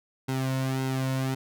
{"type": "tone with flanger", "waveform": "sawtooth", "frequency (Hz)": 132, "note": "C3", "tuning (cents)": 16, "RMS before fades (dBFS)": -28, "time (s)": [0.28, 1.35], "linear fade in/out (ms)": 10, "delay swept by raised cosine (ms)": [1.7, 2.49], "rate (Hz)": 1.8, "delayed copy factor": -0.7, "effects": []}